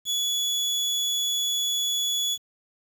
30% pulse tone, 3405 Hz, G#7, 42 cents sharp, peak -21 dBFS, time 0.05-2.38 s, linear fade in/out 50 ms, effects 8-bit

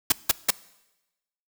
white noise bursts, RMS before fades -18 dBFS, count 3, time 0.1-0.506 s, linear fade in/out 5 ms, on 22 ms, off 170 ms, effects noise-tail reverb RT60 1.0 s tail -21 dB re dry

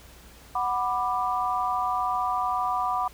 sine chord, B minor, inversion second, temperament just, 740.8 / 987.8 / 1185.3 Hz, F#5 / B5 / D6, +2 / 0 / +16 cents, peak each -28 dBFS, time 0.55-3.08 s, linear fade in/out 5 ms, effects added 60 Hz sine -50 dBFS peak until 3.13 s + pink hiss -51 dBFS RMS until 3.13 s

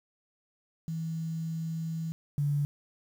sine tone pair in turn, 162.4 / 144.68 Hz, E3 / D3, -26 / -26 cents, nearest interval major second, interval 200 cents, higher first, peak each -31 / -25 dBFS, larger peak second, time 0.88-2.12 / 2.38-2.65 s, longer first, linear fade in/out 0 ms, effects 9-bit

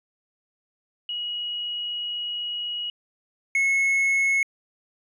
sine / triangle tone pair in turn, 2904 / 2185 Hz, F#7 / C#7, -33 / -26 cents, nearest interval perfect fourth, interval 493 cents, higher first, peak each -27 / -17 dBFS, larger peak second, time 1.09-2.9 / 3.55-4.43 s, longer first, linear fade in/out 2 ms, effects resampled to 32000 Hz

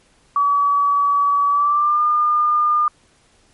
sine tone with pitch glide, 1141 to 1208.8 Hz, C#6 to D6, +50 to +50 cents, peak -13 dBFS, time 0.36-2.88 s, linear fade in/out 2 ms, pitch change +100 cents, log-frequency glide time 1.49-2.02 s, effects pink hiss -56 dBFS RMS until 3.53 s + MP3 48 kbps

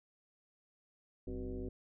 sine tone with frequency modulation, 146.83 Hz, D3, in tune, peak -38 dBFS, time 1.27-1.69 s, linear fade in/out 5 ms, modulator 114 Hz, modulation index 2.6, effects none

